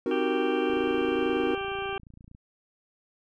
triangle chord, C half-diminished seventh, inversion none, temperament equal, 261.6 / 311.1 / 370 / 466.2 Hz, C4 / Eb4 / Gb4 / Bb4, 0 / 0 / 0 / 0 cents, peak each -30 / -29 / -27 / -28 dBFS, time 0.06-1.55 s, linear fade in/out 2 ms
harmonic tone, 392 Hz, G4, in tune, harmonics 1 / 2 / 3 / 4 / 6 / 7 / 8, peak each -33 / -36 / -38 / -39 / -41 / -41 / -42 dBFS, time 0.11-1.98 s, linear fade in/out 2 ms
click train, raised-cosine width 5 ms, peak -37 dBFS, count 48, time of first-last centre 0.7-2.349 s, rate 28.5 Hz
effects none

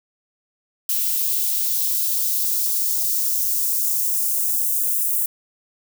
violet noise with high-pass filter sweep, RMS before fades -21 dBFS, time 0.89-5.26 s, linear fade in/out 2 ms, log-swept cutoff 2800 to 9000 Hz, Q 1.2, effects none

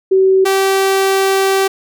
sine / sawtooth tone pair in turn, 381 / 387.2 Hz, G4 / G4, -49 / -21 cents, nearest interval unison, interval 28 cents, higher second, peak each -7 dBFS, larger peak neither, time 0.11-0.45 / 0.45-1.68 s, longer second, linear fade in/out 10 ms, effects none

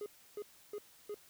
triangle tone bursts, 415.3 Hz, G#4, in tune, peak -37 dBFS, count 4, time 0.01-1.144 s, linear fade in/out 2 ms, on 51 ms, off 310 ms, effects white hiss -62 dBFS RMS until 1.29 s

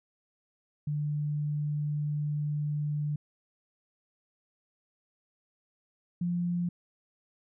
sine tone pair in turn, 148.3 / 174.54 Hz, D3 / F3, +17 / -1 cents, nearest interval minor third, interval 282 cents, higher second, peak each -28 / -27 dBFS, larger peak second, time 0.87-3.16 / 6.21-6.69 s, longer first, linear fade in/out 5 ms, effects none

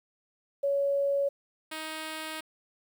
sine / 5% pulse tone pair in turn, 560 / 314.3 Hz, C#5 / D#4, +18 / +18 cents, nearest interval minor seventh, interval 1000 cents, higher first, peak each -24 dBFS, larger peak neither, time 0.63-1.29 / 1.71-2.41 s, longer second, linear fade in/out 10 ms, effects 10-bit

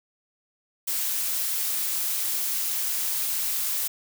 blue noise, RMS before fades -27 dBFS, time 0.87-3.88 s, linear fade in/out 10 ms, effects none

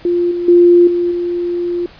sine tone with level steps, 349.2 Hz, F4, in tune, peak -11 / -16 / -4 / -12 / -15 dBFS, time 0.05-1.86 s, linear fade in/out 2 ms, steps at 0.31 / 0.48 / 0.87 / 1.11 s, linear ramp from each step 5 ms, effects pink hiss -41 dBFS RMS until 1.99 s + resampled to 11025 Hz

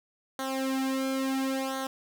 sawtooth tone with flanger, 266 Hz, C4, 29 cents sharp, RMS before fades -30 dBFS, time 0.39-1.87 s, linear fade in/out 2 ms, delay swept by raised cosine 0.39 to 2.69 ms, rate 0.72 Hz, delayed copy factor -0.9, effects none

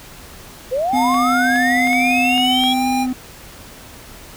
sine linear sweep, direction up, 482.4 to 3354 Hz, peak -16 dBFS, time 0.71-2.74 s, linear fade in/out 20 ms
square tone with pitch glide, 715 to 802.6 Hz, F5 to G5, +41 to +41 cents, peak -19 dBFS, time 0.92-3.07 s, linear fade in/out 50 ms, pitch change +200 cents, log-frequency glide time 2.22-2.87 s
triangle tone, 254.6 Hz, C4, 47 cents flat, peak -16 dBFS, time 0.93-3.13 s, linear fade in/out 5 ms
clicks, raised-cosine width 0.3 ms, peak -14 dBFS, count 6, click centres 1.144 / 1.56 / 1.873 / 1.931 / 2.379 / 2.637 s
effects pink hiss -39 dBFS RMS until 4.36 s

